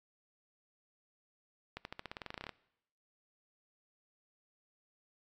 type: accelerating click train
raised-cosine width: 0.3 ms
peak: -25 dBFS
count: 16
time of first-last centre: 1.77-2.493 s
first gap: 81 ms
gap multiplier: 0.92
effects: noise-tail reverb RT60 0.8 s tail -21 dB re dry + MP3 96 kbps